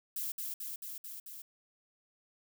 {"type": "noise with echo", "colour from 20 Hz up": "violet", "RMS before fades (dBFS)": -37, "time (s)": [0.16, 0.32], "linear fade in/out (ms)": 5, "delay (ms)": 220, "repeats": 5, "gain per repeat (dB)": -2, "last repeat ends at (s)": 1.42, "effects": []}